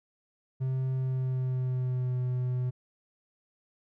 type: tone with pitch glide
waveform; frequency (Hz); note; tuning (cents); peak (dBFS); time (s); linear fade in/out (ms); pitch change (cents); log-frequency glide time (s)
triangle; 130.81 to 125.7; C3 to B2; 0 to +31; -25; 0.6-2.71; 20; -69; 0.94-2.19
effects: none